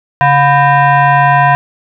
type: tone with frequency modulation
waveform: sine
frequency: 140.7 Hz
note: C#3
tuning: 26 cents sharp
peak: -5 dBFS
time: 0.21-1.55 s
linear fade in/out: 0 ms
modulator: 854 Hz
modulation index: 1.7
effects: none